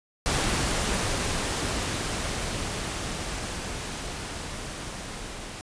pink noise with level ramp, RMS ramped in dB -25 to -38 dBFS, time 0.26-5.61 s, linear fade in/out 0 ms, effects resampled to 22050 Hz

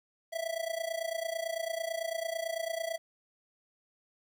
square tone with amplitude modulation, 659.3 Hz, E5, in tune, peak -30 dBFS, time 0.32-2.98 s, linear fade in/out 20 ms, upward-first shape sine, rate 29 Hz, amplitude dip 85%, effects 11-bit

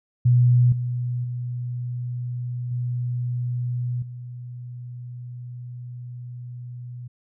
sine tone with level steps, 122.7 Hz, B2, 11 cents flat, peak -13 / -23 / -26 / -23 / -33 dBFS, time 0.25-7.08 s, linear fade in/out 10 ms, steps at 0.72 / 1.24 / 2.71 / 4.02 s, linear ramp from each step 5 ms, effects none

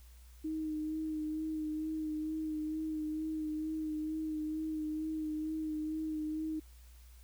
sine tone with vibrato, 311.1 Hz, D#4, in tune, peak -34 dBFS, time 0.44-6.6 s, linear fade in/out 10 ms, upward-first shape sine, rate 2.2 Hz, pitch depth 24 cents each way, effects added 60 Hz sine -53 dBFS peak until 7.23 s + white hiss -65 dBFS RMS until 7.23 s

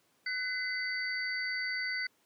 sine tone cluster, 1500 / 2033 / 4595 Hz, F#6 / B6 / D8, +23 / +50 / -39 cents, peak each -38 / -34 / -39 dBFS, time 0.26-2.07 s, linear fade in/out 5 ms, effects pink hiss -70 dBFS RMS until 2.25 s + high-pass 200 Hz 12 dB/octave

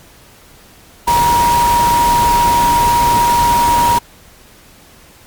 sine tone in noise, 950 Hz, A#5, 33 cents sharp, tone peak -9 dBFS, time 1.07-3.99 s, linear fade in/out 10 ms, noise pink, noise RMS -19 dBFS, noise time 1.07-3.99 s, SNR +7 dB, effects pink hiss -43 dBFS RMS until 5.26 s + MP3 96 kbps

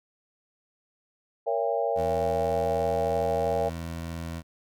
sine chord, A# diminished seventh, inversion none, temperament just, 466.2 / 559.4 / 671.3 / 805.5 Hz, A#4 / C#5 / E5 / G5, 0 / +16 / +31 / +47 cents, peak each -29 / -29 / -29 / -31 dBFS, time 1.46-3.7 s, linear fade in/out 20 ms
20% pulse tone, 83.1 Hz, E2, 15 cents sharp, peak -28 dBFS, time 1.95-4.43 s, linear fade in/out 50 ms
effects none

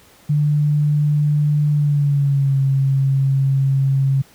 sine tone with pitch glide, 148.2 to 135.9 Hz, D3 to C#3, +16 to -34 cents, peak -13 dBFS, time 0.29-4.22 s, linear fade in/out 10 ms, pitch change -150 cents, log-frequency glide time 1.72-2.59 s, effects pink hiss -49 dBFS RMS until 4.34 s + high-pass 60 Hz 12 dB/octave

